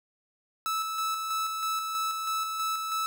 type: tone with tremolo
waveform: 45% pulse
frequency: 1309 Hz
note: E6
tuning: 13 cents flat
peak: -27 dBFS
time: 0.66-3.06 s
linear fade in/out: 0 ms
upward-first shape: square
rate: 3.1 Hz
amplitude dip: 35%
effects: none